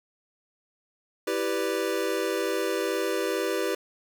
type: chord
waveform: square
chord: E minor seventh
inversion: none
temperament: equal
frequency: 329.6 / 392 / 493.9 / 587.3 Hz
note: E4 / G4 / B4 / D5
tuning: 0 / 0 / 0 / 0 cents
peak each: -33 / -30 / -31 / -35 dBFS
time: 1.27-3.75 s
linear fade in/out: 5 ms
effects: none